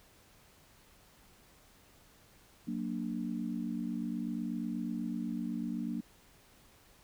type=chord; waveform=sine; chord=Gb augmented; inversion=none; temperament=equal; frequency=185 / 233.1 / 293.7 Hz; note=Gb3 / Bb3 / D4; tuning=0 / 0 / 0 cents; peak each=-39 / -36 / -40 dBFS; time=2.67-6.01 s; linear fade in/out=10 ms; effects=pink hiss -62 dBFS RMS until 7.03 s